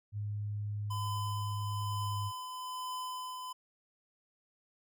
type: tone with pitch glide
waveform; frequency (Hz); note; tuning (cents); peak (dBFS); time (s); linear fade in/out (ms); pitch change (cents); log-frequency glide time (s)
sine; 103.83 to 102.46; G#2 to G#2; 0 to -23; -34; 0.12-2.32; 50; -23; 1.86-2.14
type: tone with tremolo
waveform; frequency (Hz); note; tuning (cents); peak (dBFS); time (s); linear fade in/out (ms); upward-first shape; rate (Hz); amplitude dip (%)
square; 1013; B5; +44; -37; 0.9-3.53; 10; triangle; 1.1; 40
effects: none